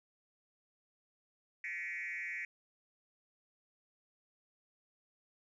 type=tone with frequency modulation; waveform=sine; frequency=2081 Hz; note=C7; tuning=10 cents flat; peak=-37 dBFS; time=1.64-2.45 s; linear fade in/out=2 ms; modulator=172 Hz; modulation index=1.7; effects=tanh soft clip ceiling -34 dBFS + 13-bit